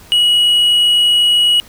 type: tone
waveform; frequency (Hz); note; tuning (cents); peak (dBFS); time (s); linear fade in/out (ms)
triangle; 2913; F#7; -28; -7; 0.12-1.6; 0
effects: pink hiss -41 dBFS RMS until 1.68 s